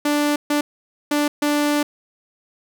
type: tone bursts at uneven times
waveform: sawtooth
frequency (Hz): 293.7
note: D4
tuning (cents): 0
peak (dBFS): -13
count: 4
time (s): 0.05-0.36 / 0.5-0.61 / 1.11-1.28 / 1.42-1.83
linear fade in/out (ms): 5
effects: none